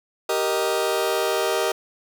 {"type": "chord", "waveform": "sawtooth", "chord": "Eb major", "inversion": "first", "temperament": "just", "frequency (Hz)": [388.9, 466.7, 622.3], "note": ["G4", "Bb4", "Eb5"], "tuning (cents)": [-14, 2, 0], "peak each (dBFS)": -21, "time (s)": [0.29, 1.72], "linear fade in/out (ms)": 5, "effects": []}